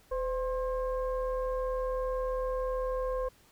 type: tone with frequency modulation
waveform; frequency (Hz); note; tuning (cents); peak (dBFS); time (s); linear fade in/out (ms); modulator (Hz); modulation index
sine; 512; C5; -38; -29; 0.11-3.29; 10; 551; 0.76
effects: pink hiss -62 dBFS RMS until 3.51 s